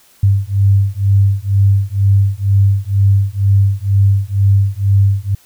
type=beating tone pair; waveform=sine; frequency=98 / 100.1 Hz; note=G2 / G2; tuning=0 / +37 cents; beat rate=2.1 Hz; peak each=-12 dBFS; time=0.23-5.35 s; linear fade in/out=5 ms; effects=white hiss -49 dBFS RMS until 5.45 s